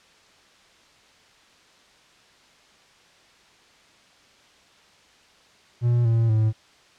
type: tone with pitch steps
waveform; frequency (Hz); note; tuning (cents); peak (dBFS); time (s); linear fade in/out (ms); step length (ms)
triangle; 120 / 114.65 / 109.53; B2 / A#2 / A2; -49 / -28 / -7; -15; 5.81-6.53; 50; 240
effects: white hiss -55 dBFS RMS until 6.98 s + low-pass 5000 Hz 12 dB/octave